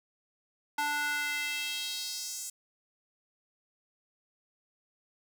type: tone with high-pass filter sweep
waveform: square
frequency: 293.7 Hz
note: D4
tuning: in tune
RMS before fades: -34 dBFS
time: 0.78-2.5 s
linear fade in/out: 5 ms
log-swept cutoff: 1000 to 7500 Hz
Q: 2.4
effects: none